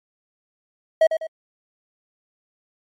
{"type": "tone with echo", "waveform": "triangle", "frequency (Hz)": 641, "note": "E5", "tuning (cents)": -49, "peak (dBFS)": -9, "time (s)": [1.01, 1.07], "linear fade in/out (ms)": 5, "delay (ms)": 100, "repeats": 2, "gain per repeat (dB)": -8, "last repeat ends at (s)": 1.27, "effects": ["MP3 64 kbps"]}